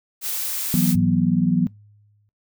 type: noise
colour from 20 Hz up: blue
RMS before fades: -26 dBFS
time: 0.21-0.96 s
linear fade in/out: 50 ms
type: chord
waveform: sine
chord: E suspended second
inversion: none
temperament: equal with one note detuned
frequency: 164.81 / 185 / 243.8 Hz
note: E3 / F#3 / B3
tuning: 0 / 0 / -22 cents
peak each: -21 / -19 / -21 dBFS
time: 0.74-1.67 s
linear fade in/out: 0 ms
type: tone with exponential decay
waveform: sine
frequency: 103.83 Hz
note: G#2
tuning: in tune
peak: -21 dBFS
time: 0.95-2.29 s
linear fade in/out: 0 ms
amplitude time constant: 290 ms
effects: noise-tail reverb RT60 0.2 s tail -23 dB re dry